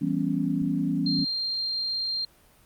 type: chord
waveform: sine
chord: C# half-diminished seventh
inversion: first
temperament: equal with one note detuned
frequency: 166.15 / 196 / 246.9 / 277.2 Hz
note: E3 / G3 / B3 / C#4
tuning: +14 / 0 / 0 / 0 cents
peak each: -29 / -30 / -30 / -27 dBFS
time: 0.01-1.25 s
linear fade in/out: 10 ms
type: clicks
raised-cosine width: 5 ms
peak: -31 dBFS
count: 2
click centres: 0.62 / 1.192 s
type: tone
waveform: sine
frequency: 4186 Hz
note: C8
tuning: in tune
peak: -26 dBFS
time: 1.06-2.25 s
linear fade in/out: 5 ms
effects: pink hiss -58 dBFS RMS until 2.65 s + Opus 32 kbps